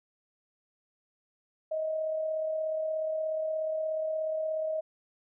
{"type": "tone with amplitude modulation", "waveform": "sine", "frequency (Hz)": 630, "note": "D#5", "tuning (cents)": 21, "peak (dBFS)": -27, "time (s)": [1.71, 4.81], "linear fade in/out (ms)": 10, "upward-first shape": "sine", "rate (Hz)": 36.8, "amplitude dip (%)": 35, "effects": []}